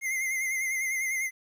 square tone with vibrato, 2093 Hz, C7, in tune, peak -28 dBFS, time 0.01-1.31 s, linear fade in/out 50 ms, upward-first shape sine, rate 10 Hz, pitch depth 53 cents each way, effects 11-bit

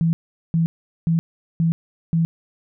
sine tone bursts, 165.1 Hz, E3, 3 cents sharp, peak -15 dBFS, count 5, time 0.01-2.25 s, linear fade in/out 0 ms, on 120 ms, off 410 ms, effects none

